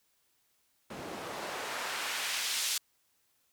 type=noise with band-pass filter sweep; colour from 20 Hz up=white; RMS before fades=-36 dBFS; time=0.9-2.78 s; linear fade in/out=5 ms; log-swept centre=250 to 5100 Hz; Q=0.72; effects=white hiss -73 dBFS RMS until 3.52 s